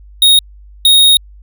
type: tone bursts at uneven times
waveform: square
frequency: 3739 Hz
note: A#7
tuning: 4 cents sharp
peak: -5 dBFS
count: 2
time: 0.22-0.39 / 0.85-1.17 s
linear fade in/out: 2 ms
effects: added 50 Hz sine -35 dBFS peak until 1.42 s